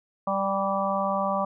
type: harmonic tone with a mistuned harmonic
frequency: 196 Hz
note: G3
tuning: in tune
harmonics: 1 / 3 / 4 / 5 / 6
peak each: -31 / -28 / -30 / -31 / -29 dBFS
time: 0.27-1.45 s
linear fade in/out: 5 ms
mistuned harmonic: 6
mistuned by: -21 cents
effects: none